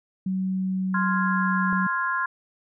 sine tone with pitch glide, 188.4 to 186.88 Hz, F#3 to F#3, +32 to +18 cents, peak -23 dBFS, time 0.26-1.87 s, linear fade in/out 5 ms, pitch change -14 cents, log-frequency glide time 0.46-1.63 s
sine chord, F minor, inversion second, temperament equal, 1046.5 / 1396.9 / 1661.2 Hz, C6 / F6 / Ab6, 0 / 0 / 0 cents, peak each -26 / -28 / -28 dBFS, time 0.94-2.26 s, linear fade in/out 5 ms
click, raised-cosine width 2 ms, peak -25 dBFS, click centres 1.729 s
effects none

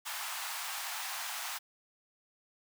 pink high-pass noise, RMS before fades -39 dBFS, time 0.05-1.59 s, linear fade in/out 20 ms, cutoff 750 Hz, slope 48 dB/octave, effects none

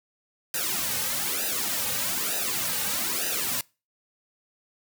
white noise with flanger, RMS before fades -28 dBFS, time 0.54-3.61 s, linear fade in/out 2 ms, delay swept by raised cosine 0.9 to 3 ms, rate 1.1 Hz, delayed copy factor -1, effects noise-tail reverb RT60 0.3 s tail -24 dB re dry

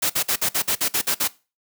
white noise bursts, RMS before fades -21 dBFS, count 10, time 0.02-1.278 s, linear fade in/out 10 ms, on 79 ms, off 52 ms, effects noise-tail reverb RT60 0.3 s tail -20 dB re dry + high-pass 100 Hz 12 dB/octave

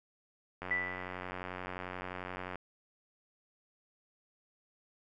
click train, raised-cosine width 0.5 ms, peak -25 dBFS, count 178, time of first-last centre 0.62-2.557 s, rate 91.4 Hz
sine tone with exponential decay, 1975.5 Hz, B6, in tune, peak -27 dBFS, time 0.71-1.31 s, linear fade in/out 2 ms, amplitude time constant 130 ms
effects none

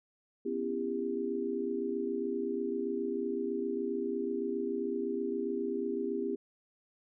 sine chord, C# half-diminished seventh, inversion third, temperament just, 249.5 / 277.2 / 332.6 / 399.1 Hz, B3 / C#4 / E4 / G4, +18 / 0 / +16 / +31 cents, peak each -37 / -40 / -38 / -34 dBFS, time 0.45-6.36 s, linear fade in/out 10 ms, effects none

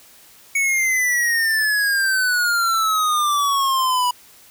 square exponential sweep, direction down, 2232 to 976 Hz, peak -17 dBFS, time 0.55-4.11 s, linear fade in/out 5 ms, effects white hiss -48 dBFS RMS until 4.5 s

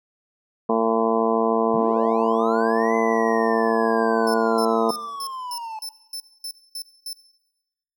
harmonic tone, 113.2 Hz, A2, 50 cents sharp, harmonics 2 / 3 / 4 / 5 / 6 / 7 / 8 / 9 / 10, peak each -23 / -29 / -21 / -32 / -25 / -30 / -31 / -26 / -35 dBFS, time 0.69-4.91 s, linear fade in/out 5 ms
triangle linear two-way sweep, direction up then down, 140 to 2036 to 862 Hz, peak -28 dBFS, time 1.74-5.79 s, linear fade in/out 2 ms, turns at 2.95 s
sawtooth tone bursts, 5290 Hz, E8, 5 cents sharp, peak -27 dBFS, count 10, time 4.27-7.13 s, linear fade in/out 2 ms, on 70 ms, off 240 ms
effects noise-tail reverb RT60 1.0 s tail -17 dB re dry

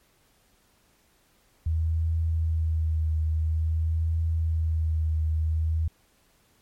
sine tone with vibrato, 80.1 Hz, E2, 49 cents flat, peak -22 dBFS, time 1.66-5.88 s, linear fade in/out 5 ms, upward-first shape triangle, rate 0.49 Hz, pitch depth 33 cents each way, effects pink hiss -64 dBFS RMS until 6.61 s + MP3 64 kbps

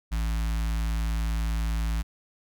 square tone with notch filter, 55 Hz, A1, in tune, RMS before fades -27 dBFS, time 0.11-2.03 s, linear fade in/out 20 ms, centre 450 Hz, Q 0.54, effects none

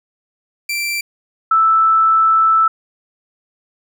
sawtooth / sine tone pair in turn, 2349 / 1318.3 Hz, D7 / E6, 0 / 0 cents, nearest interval minor seventh, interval 1000 cents, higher first, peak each -15 / -9 dBFS, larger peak second, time 0.69-1.01 / 1.51-2.68 s, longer second, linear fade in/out 5 ms, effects none

